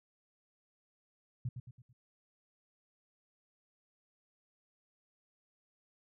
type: tone with echo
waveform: sine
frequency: 123.47 Hz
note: B2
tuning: in tune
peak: -33 dBFS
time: 1.45-1.49 s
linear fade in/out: 5 ms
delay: 110 ms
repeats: 4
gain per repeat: -7 dB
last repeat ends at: 1.93 s
effects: none